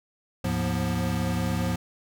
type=tone cluster; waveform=square; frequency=76.7 / 106.7 / 176.2 / 242.9 Hz; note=D#2 / G#2 / F3 / B3; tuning=-24 / +47 / +16 / -29 cents; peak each=-34 / -30 / -29 / -33 dBFS; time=0.44-1.76 s; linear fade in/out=5 ms; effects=none